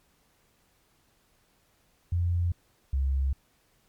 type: tone pair in turn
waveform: sine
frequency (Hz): 87 / 67.47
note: F2 / C#2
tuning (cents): -6 / -46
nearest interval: major third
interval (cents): 440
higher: first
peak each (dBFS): -23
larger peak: neither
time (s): 2.12-2.52 / 2.93-3.33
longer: neither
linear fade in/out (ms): 5
effects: pink hiss -67 dBFS RMS until 3.88 s + MP3 96 kbps